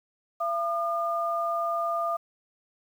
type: tone pair together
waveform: sine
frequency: 677.2 / 1210 Hz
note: E5 / D#6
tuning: +46 / -49 cents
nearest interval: minor seventh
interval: 1005 cents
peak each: -28 dBFS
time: 0.4-2.17 s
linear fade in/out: 10 ms
effects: 9-bit